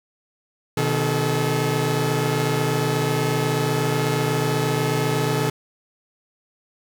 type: tone cluster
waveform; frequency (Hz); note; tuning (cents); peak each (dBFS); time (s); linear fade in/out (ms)
sawtooth; 126.6 / 154.8 / 430.2; B2 / D#3 / A4; +43 / -9 / -39; -20; 0.77-5.5; 5
effects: none